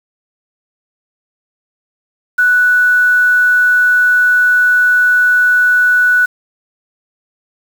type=tone with quantisation; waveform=sine; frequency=1480 Hz; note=F#6; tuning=in tune; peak=-7 dBFS; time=2.38-6.26 s; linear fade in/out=10 ms; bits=5; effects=none